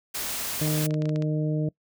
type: noise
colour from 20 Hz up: white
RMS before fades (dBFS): -31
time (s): 0.14-0.87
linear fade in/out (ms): 10
type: harmonic tone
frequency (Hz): 153.3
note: D#3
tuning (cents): -25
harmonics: 1 / 2 / 3 / 4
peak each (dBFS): -24 / -30 / -34 / -36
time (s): 0.61-1.69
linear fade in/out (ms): 5
type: clicks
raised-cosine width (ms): 0.2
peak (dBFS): -22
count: 12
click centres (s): 0.677 / 0.744 / 0.777 / 0.823 / 0.857 / 0.908 / 0.942 / 1.021 / 1.056 / 1.093 / 1.16 / 1.223
effects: noise-tail reverb RT60 0.1 s tail -23 dB re dry